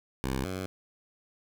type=tone pair in turn; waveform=10% pulse; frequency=66 / 93.34 Hz; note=C2 / F#2; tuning=+16 / +16 cents; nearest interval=tritone; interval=600 cents; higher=second; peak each=-21 / -25 dBFS; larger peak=first; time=0.24-0.45 / 0.45-0.66 s; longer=neither; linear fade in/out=0 ms; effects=none